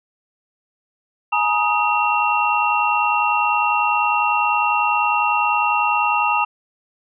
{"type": "tone cluster", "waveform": "sine", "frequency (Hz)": [839, 949, 1249, 2726], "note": ["G#5", "A#5", "D#6", "F7"], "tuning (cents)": [17, 31, 6, -43], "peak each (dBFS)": -21, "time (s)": [1.32, 6.45], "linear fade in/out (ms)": 10, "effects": []}